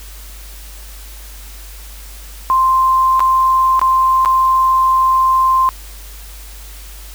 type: tone with dropouts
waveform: sine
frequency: 1046.5 Hz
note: C6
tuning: in tune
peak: -9 dBFS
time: 2.5-5.69 s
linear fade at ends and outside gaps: 0 ms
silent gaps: 3.195-3.204 / 3.794-3.815 / 4.249-4.258 s
effects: added 50 Hz sine -32 dBFS peak until 7.14 s + white hiss -38 dBFS RMS until 7.14 s